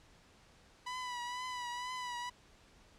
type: tone with vibrato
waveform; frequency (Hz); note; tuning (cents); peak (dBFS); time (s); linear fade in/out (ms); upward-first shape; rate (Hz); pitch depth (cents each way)
sawtooth; 987.8; B5; 0; -35; 0.86-2.3; 10; triangle; 2.1; 50
effects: pink hiss -63 dBFS RMS until 2.98 s + low-pass 7000 Hz 12 dB/octave